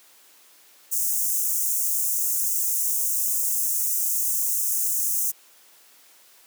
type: high-pass noise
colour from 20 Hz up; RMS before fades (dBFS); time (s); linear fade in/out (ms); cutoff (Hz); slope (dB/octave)
white; -24; 0.91-5.32; 20; 6200; 48
effects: white hiss -54 dBFS RMS until 6.46 s + high-pass 300 Hz 12 dB/octave